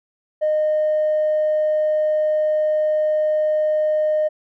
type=tone with tanh clipping; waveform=triangle; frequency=614 Hz; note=D#5; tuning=23 cents flat; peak=-16 dBFS; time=0.41-4.29 s; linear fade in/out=20 ms; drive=5 dB; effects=none